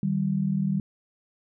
sine tone pair together, 154.37 / 194.5 Hz, D#3 / G3, -13 / -13 cents, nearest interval major third, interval 400 cents, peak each -27 / -24 dBFS, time 0.03-0.8 s, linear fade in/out 2 ms, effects none

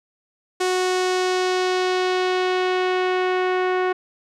sawtooth tone with low-pass filter sweep, 367.9 Hz, F#4, 10 cents flat, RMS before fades -21 dBFS, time 0.6-3.93 s, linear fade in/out 10 ms, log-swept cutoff 8200 to 1900 Hz, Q 1.1, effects none

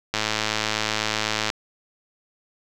click train, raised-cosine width 0.2 ms, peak -5 dBFS, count 148, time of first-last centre 0.14-1.501 s, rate 108 Hz, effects none

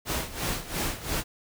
pink noise with tremolo, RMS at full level -28 dBFS, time 0.05-1.24 s, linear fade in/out 50 ms, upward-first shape sine, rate 2.9 Hz, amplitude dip 80%, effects none

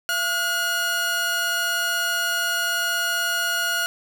sawtooth tone pair together, 679 / 1438.8 Hz, F5 / F#6, -49 / -49 cents, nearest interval octave + minor second, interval 1300 cents, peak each -28 / -18 dBFS, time 0.09-3.86 s, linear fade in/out 0 ms, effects none

